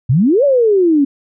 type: exponential two-way sweep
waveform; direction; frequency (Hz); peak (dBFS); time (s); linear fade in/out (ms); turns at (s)
sine; up then down; 113.5 to 587.3 to 270.6; -8; 0.09-1.05; 10; 0.44
effects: none